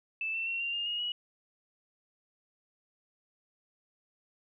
sine tone with pitch steps, 2637 / 2682 / 2727 / 2773 / 2820 / 2867 / 2916 Hz, E7 / E7 / F7 / F7 / F7 / F7 / F#7, 0 / +29 / -42 / -13 / +16 / +45 / -26 cents, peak -31 dBFS, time 0.21-1.12 s, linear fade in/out 2 ms, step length 130 ms, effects none

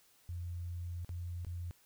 sine tone with dropouts, 87.1 Hz, F2, 4 cents flat, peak -38 dBFS, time 0.29-1.71 s, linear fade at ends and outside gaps 0 ms, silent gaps 1.047-1.092 / 1.448-1.467 s, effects white hiss -67 dBFS RMS until 1.85 s

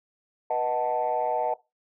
sine chord, B dominant seventh, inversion none, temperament equal with one note detuned, 487.6 / 622.3 / 740 / 880 Hz, B4 / D#5 / F#5 / A5, -22 / 0 / 0 / 0 cents, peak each -31 / -28 / -27 / -28 dBFS, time 0.5-1.54 s, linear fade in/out 5 ms, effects noise-tail reverb RT60 0.2 s tail -18 dB re dry + tanh soft clip ceiling -16 dBFS

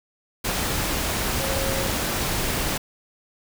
sine tone in noise, 540 Hz, C#5, 45 cents flat, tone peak -29 dBFS, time 1.39-1.88 s, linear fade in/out 10 ms, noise pink, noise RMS -25 dBFS, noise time 0.44-2.78 s, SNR -7 dB, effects none

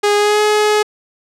sawtooth tone with pitch glide, 412.3 to 422.4 Hz, G#4 to G#4, -13 to +29 cents, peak -7 dBFS, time 0.03-0.83 s, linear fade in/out 10 ms, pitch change +42 cents, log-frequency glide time 0.16-0.41 s, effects low-pass 9000 Hz 12 dB/octave

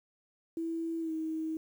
sine tone with pitch glide, 329.6 to 318.2 Hz, E4 to D#4, 0 to +39 cents, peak -32 dBFS, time 0.57-1.57 s, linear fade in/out 2 ms, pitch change -61 cents, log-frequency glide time 1-1.12 s, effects 10-bit

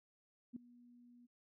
sine tone with ADSR envelope, 242.1 Hz, B3, 34 cents flat, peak -40 dBFS, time 0.53-1.27 s, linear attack 32 ms, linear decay 4 ms, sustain -20 dB, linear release 21 ms, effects none

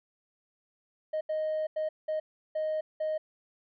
triangle tone bursts at uneven times, 622.3 Hz, D#5, in tune, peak -25 dBFS, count 6, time 1.13-1.21 / 1.29-1.67 / 1.76-1.89 / 2.08-2.2 / 2.55-2.81 / 3-3.18 s, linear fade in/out 10 ms, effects tanh soft clip ceiling -24 dBFS + resampled to 11025 Hz

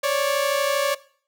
sawtooth tone pair together, 548.4 / 581 Hz, C#5 / D5, -19 / -19 cents, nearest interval minor second, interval 100 cents, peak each -19 dBFS, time 0.03-0.95 s, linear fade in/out 10 ms, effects noise-tail reverb RT60 0.5 s tail -19 dB re dry

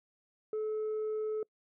sine tone with tanh clipping, 431.7 Hz, A4, 33 cents flat, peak -32 dBFS, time 0.53-1.43 s, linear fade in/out 2 ms, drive 1 dB, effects noise-tail reverb RT60 0.1 s tail -26 dB re dry

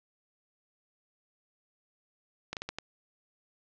slowing click train, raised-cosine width 0.2 ms, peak -18 dBFS, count 5, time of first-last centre 2.53-2.786 s, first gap 38 ms, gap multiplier 1.36, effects low-pass 6000 Hz 12 dB/octave

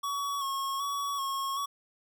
square tone with vibrato, 1108.7 Hz, C#6, in tune, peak -31 dBFS, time 0.03-1.66 s, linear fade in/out 10 ms, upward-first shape square, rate 1.3 Hz, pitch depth 30 cents each way, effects none

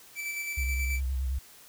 45% pulse tone with tremolo, 2321 Hz, D7, 21 cents flat, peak -31 dBFS, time 0.15-1.01 s, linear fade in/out 50 ms, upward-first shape square, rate 9.3 Hz, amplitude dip 30%
sine tone with vibrato, 65.41 Hz, C2, in tune, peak -27 dBFS, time 0.57-1.39 s, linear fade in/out 10 ms, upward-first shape sine, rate 9.5 Hz, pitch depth 67 cents each way
effects white hiss -53 dBFS RMS until 1.68 s

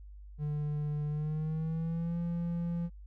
triangle tone with pitch glide, 148.7 to 170.81 Hz, D3 to F3, +22 to -38 cents, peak -29 dBFS, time 0.38-2.9 s, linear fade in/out 50 ms, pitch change +240 cents, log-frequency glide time 1.06-2.18 s, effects added 50 Hz sine -46 dBFS peak until 3.06 s

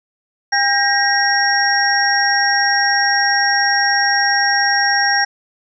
sine tone cluster, 804 / 1603 / 1886 / 5570 Hz, G5 / G6 / A#6 / F8, +44 / +38 / +20 / -5 cents, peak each -18 dBFS, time 0.52-5.25 s, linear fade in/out 10 ms, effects none

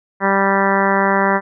harmonic tone, 196 Hz, G3, in tune, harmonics 1 / 2 / 3 / 4 / 5 / 6 / 7 / 8 / 9 / 10, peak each -20 / -21 / -21 / -22 / -19 / -24 / -24 / -24 / -23 / -25 dBFS, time 0.2-1.41 s, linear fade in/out 50 ms, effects none

